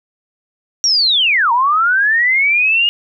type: linear two-way sweep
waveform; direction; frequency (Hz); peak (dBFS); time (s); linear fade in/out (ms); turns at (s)
sine; down then up; 5740 to 914 to 2878; -10; 0.84-2.89; 0; 1.52
effects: none